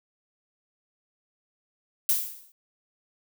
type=noise with exponential decay; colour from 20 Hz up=violet; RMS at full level=-20 dBFS; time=2.09-2.52 s; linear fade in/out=2 ms; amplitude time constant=92 ms; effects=none